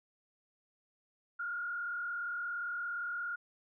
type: tone with frequency modulation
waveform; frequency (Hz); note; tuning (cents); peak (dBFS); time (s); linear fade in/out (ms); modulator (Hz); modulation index
sine; 1416; F6; +23; -35; 1.39-3.36; 10; 37.3; 0.94
effects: none